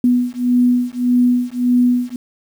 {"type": "beating tone pair", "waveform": "sine", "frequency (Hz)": [245.4, 247.1], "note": ["B3", "B3"], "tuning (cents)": [-11, 1], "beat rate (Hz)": 1.7, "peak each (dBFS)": -15, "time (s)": [0.04, 2.16], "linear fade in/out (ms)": 2, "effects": ["7-bit"]}